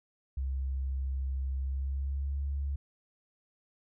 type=tone with pitch glide; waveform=sine; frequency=66.6 to 69.99 Hz; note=C2 to C#2; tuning=+31 to +17 cents; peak=-30 dBFS; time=0.37-2.76 s; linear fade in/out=5 ms; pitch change=+86 cents; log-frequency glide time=1.59-2.4 s; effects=none